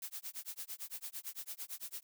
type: noise with tremolo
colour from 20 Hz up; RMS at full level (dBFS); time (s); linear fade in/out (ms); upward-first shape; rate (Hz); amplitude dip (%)
blue; -42; 0.02-2.03; 2; sine; 8.9; 100
effects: none